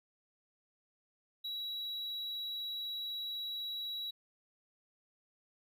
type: tone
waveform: triangle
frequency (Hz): 3892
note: B7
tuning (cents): -26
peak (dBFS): -36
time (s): 1.44-4.11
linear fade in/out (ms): 10
effects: none